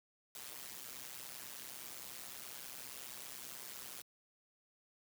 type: noise with amplitude modulation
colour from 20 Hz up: white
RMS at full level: -45 dBFS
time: 0.35-4.02 s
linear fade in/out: 2 ms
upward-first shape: sine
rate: 130 Hz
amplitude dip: 90%
effects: high-pass 80 Hz 12 dB/octave